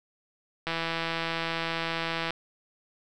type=click train; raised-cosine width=0.3 ms; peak=-14 dBFS; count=271; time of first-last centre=0.67-2.306 s; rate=165 Hz; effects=none